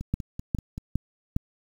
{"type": "two click trains", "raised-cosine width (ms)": 5, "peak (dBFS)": [-21, -12], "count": [5, 4], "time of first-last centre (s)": [[0.01, 0.779], [0.14, 1.364]], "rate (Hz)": [5.2, 2.45], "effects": ["8-bit"]}